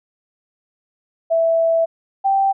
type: tone pair in turn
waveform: sine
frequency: 659.3 / 781.6 Hz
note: E5 / G5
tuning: 0 / -5 cents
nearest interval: minor third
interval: 295 cents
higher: second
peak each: -13 dBFS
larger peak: neither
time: 1.3-1.86 / 2.24-2.53 s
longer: first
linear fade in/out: 20 ms
effects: none